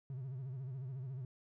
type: tone with vibrato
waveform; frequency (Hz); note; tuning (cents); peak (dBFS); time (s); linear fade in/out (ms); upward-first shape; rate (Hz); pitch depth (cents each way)
triangle; 130.81; C3; 0; -38; 0.1-1.25; 2; sine; 14; 110
effects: tanh soft clip ceiling -34 dBFS